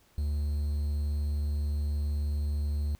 triangle tone with quantisation, 73.42 Hz, D2, in tune, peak -25 dBFS, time 0.18-2.95 s, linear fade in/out 0 ms, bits 9, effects pink hiss -64 dBFS RMS until 2.99 s

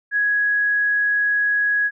sine tone, 1667 Hz, G#6, 6 cents sharp, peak -16 dBFS, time 0.11-1.91 s, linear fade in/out 50 ms, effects none

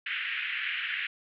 pink band-pass noise, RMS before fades -33 dBFS, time 0.06-1.07 s, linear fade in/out 5 ms, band 1600 to 3000 Hz, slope 48 dB/octave, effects none

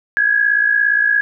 sine tone pair together, 1625.7 / 1683 Hz, G#6 / G#6, -37 / +23 cents, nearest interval minor second, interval 60 cents, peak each -17 / -13 dBFS, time 0.17-1.21 s, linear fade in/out 0 ms, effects none

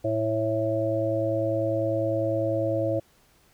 harmonic tone, 110 Hz, A2, in tune, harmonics 1 / 3 / 5 / 6, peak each -30 / -29 / -26 / -30 dBFS, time 0.04-3 s, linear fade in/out 10 ms, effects pink hiss -61 dBFS RMS until 3.53 s

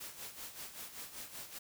white noise with tremolo, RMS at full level -45 dBFS, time 0-1.59 s, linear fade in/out 10 ms, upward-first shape sine, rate 5.2 Hz, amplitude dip 65%, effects none

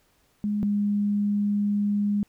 sine tone pair in turn, 207.7 / 205 Hz, G#3 / G#3, 0 / -22 cents, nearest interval unison, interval 22 cents, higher first, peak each -23 / -21 dBFS, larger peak second, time 0.44-0.63 / 0.63-2.23 s, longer second, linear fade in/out 0 ms, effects pink hiss -65 dBFS RMS until 2.28 s

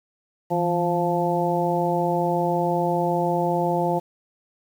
harmonic tone with a mistuned harmonic, 174.61 Hz, F3, in tune, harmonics 1 / 2 / 3 / 4 / 5, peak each -26 / -26 / -26 / -26 / -26 dBFS, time 0.5-4 s, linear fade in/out 20 ms, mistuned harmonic 1, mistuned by -77 cents, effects 8-bit

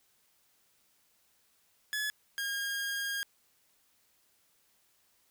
sawtooth tone pair in turn, 1705 / 1622.3 Hz, G#6 / G#6, +45 / -41 cents, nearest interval minor second, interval 86 cents, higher first, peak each -28 / -29 dBFS, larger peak first, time 1.93-2.1 / 2.38-3.23 s, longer second, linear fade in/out 0 ms, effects white hiss -70 dBFS RMS until 5.3 s

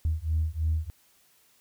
sine beating tone pair, 77.78 / 80.88 Hz, D#2 / E2, 0 / -32 cents, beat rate 3.1 Hz, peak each -27 / -27 dBFS, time 0.05-0.9 s, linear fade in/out 0 ms, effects tanh soft clip ceiling -18 dBFS + white hiss -63 dBFS RMS until 1.6 s

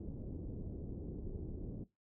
pink low-pass noise, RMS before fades -44 dBFS, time 0-1.84 s, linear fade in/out 5 ms, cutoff 400 Hz, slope 24 dB/octave, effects noise-tail reverb RT60 0.2 s tail -19 dB re dry

